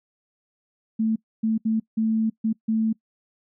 sine tone bursts at uneven times, 221.4 Hz, A3, 11 cents sharp, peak -19 dBFS, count 6, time 0.99-1.16 / 1.43-1.58 / 1.65-1.8 / 1.97-2.3 / 2.44-2.53 / 2.68-2.93 s, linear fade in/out 10 ms, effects noise-tail reverb RT60 0.1 s tail -23 dB re dry

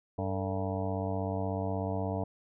harmonic tone with a mistuned harmonic, 96.4 Hz, G2, 28 cents flat, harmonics 1 / 2 / 3 / 5 / 6 / 7 / 8 / 9 / 10, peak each -34 / -38 / -39 / -39 / -41 / -38 / -44 / -45 / -46 dBFS, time 0.18-2.24 s, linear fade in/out 5 ms, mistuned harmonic 5, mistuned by -110 cents, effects none

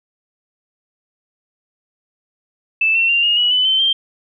sine tone with pitch steps, 2637 / 2706 / 2778 / 2851 / 2926 / 3003 / 3082 / 3163 Hz, E7 / E7 / F7 / F7 / F#7 / F#7 / G7 / G7, 0 / +45 / -10 / +35 / -20 / +25 / -30 / +15 cents, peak -12 dBFS, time 2.81-3.93 s, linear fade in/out 5 ms, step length 140 ms, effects none

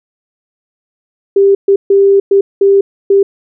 sine tone bursts at uneven times, 395.3 Hz, G4, 15 cents sharp, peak -4 dBFS, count 6, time 1.36-1.55 / 1.68-1.76 / 1.9-2.2 / 2.31-2.41 / 2.61-2.81 / 3.1-3.23 s, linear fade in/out 5 ms, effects none

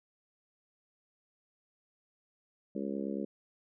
harmonic tone, 69 Hz, C#2, 7 cents flat, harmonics 3 / 4 / 5 / 6 / 7 / 8, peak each -37 / -39 / -41 / -43 / -44 / -45 dBFS, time 2.75-3.25 s, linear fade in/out 5 ms, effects none

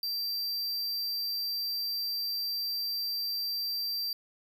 square tone, 4699 Hz, D8, in tune, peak -31 dBFS, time 0.03-4.13 s, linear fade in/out 2 ms, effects 10-bit

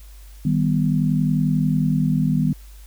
sine chord, Eb augmented, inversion none, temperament equal, 155.56 / 196 / 246.9 Hz, Eb3 / G3 / B3, 0 / 0 / 0 cents, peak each -19 / -22 / -22 dBFS, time 0.45-2.53 s, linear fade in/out 5 ms, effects added 50 Hz sine -39 dBFS peak until 2.86 s + white hiss -52 dBFS RMS until 2.86 s

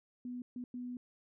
sine tone bursts at uneven times, 246.9 Hz, B3, in tune, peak -39 dBFS, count 3, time 0.25-0.42 / 0.56-0.64 / 0.74-0.97 s, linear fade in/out 2 ms, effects none

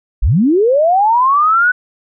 sine linear sweep, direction up, 30.7 to 1503 Hz, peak -8 dBFS, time 0.22-1.72 s, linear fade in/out 10 ms, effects none

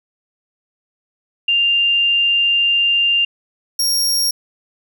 sine / sawtooth tone pair in turn, 2794 / 5576 Hz, F7 / F8, 0 / -4 cents, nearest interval octave, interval 1196 cents, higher second, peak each -12 dBFS, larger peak neither, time 1.48-3.25 / 3.79-4.31 s, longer first, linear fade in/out 5 ms, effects 9-bit

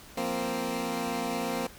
15% pulse chord, F suspended fourth, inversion none, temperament equal, 174.61 / 233.1 / 261.6 Hz, F3 / Bb3 / C4, 0 / 0 / 0 cents, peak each -31 / -26 / -27 dBFS, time 0.17-1.67 s, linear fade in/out 5 ms, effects pink hiss -50 dBFS RMS until 1.78 s

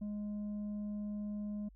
sine tone with tanh clipping, 207.7 Hz, G#3, in tune, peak -38 dBFS, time 0.01-1.69 s, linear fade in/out 10 ms, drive 4 dB, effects added 49 Hz sine -56 dBFS peak until 1.75 s

